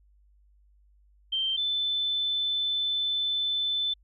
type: tone pair in turn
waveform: sine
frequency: 3136 / 3520 Hz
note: G7 / A7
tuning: 0 / 0 cents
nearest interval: major second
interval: 200 cents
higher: second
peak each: -25 dBFS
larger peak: neither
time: 1.32-1.57 / 1.57-3.94 s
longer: second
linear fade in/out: 10 ms
effects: added 50 Hz sine -58 dBFS peak until 4.03 s